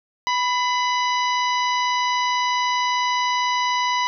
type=harmonic tone with a mistuned harmonic; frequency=987.8 Hz; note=B5; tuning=in tune; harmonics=1 / 2 / 3 / 4 / 5 / 6; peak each=-20 / -26 / -30 / -32 / -34 / -36 dBFS; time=0.27-4.07 s; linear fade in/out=0 ms; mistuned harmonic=2; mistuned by=+38 cents; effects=none